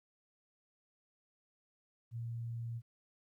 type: tone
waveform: sine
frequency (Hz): 116.54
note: A#2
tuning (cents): 0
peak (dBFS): -38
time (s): 2.11-2.82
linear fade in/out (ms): 50
effects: 13-bit